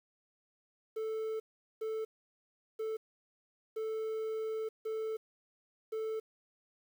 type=tone bursts at uneven times; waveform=triangle; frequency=440 Hz; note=A4; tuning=in tune; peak=-32 dBFS; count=6; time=0.96-1.4 / 1.81-2.05 / 2.79-2.97 / 3.76-4.69 / 4.85-5.17 / 5.92-6.2 s; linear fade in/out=10 ms; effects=10-bit